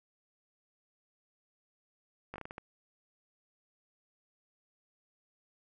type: slowing click train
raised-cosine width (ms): 0.5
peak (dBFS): -27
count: 7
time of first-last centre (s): 2.34-2.581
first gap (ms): 18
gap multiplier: 1.32
effects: none